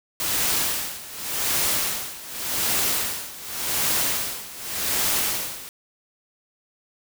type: noise with tremolo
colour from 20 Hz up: white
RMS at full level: -22 dBFS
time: 0.2-5.69 s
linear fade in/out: 0 ms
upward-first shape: sine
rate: 0.87 Hz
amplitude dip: 85%
effects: none